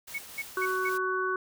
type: noise with tremolo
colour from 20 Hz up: white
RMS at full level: -43 dBFS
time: 0.07-0.98 s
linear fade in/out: 10 ms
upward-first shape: triangle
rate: 3.7 Hz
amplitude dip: 40%
type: tone bursts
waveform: sine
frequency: 2217 Hz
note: C#7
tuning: in tune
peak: -30 dBFS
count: 4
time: 0.14-0.894 s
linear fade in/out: 10 ms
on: 46 ms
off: 190 ms
type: harmonic tone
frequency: 373.4 Hz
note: F#4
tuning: 16 cents sharp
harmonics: 1 / 3 / 4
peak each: -31 / -31 / -31 dBFS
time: 0.57-1.36 s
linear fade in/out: 2 ms
effects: none